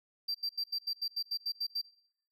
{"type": "tone bursts", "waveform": "triangle", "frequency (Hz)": 4703, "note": "D8", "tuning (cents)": 2, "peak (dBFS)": -30, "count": 11, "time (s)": [0.28, 1.816], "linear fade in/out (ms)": 10, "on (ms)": 66, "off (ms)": 81, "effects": ["noise-tail reverb RT60 0.7 s tail -22 dB re dry"]}